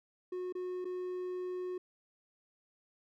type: tone with dropouts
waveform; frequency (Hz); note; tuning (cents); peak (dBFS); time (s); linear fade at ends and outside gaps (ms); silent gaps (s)
triangle; 364.1; F#4; -28; -34; 0.32-1.78; 5; 0.525-0.551 / 0.846-0.852
effects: none